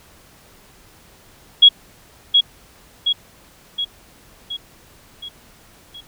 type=tone with echo; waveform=sine; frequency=3322 Hz; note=G#7; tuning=in tune; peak=-4 dBFS; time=1.62-1.69 s; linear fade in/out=10 ms; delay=720 ms; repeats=6; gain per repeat=-5 dB; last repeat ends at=6.01 s; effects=pink hiss -49 dBFS RMS until 6.07 s